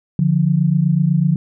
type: tone pair together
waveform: sine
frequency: 146.57 / 174.61 Hz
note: D3 / F3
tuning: -3 / 0 cents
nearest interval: minor third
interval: 303 cents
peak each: -15 / -15 dBFS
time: 0.19-1.36 s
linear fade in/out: 2 ms
effects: none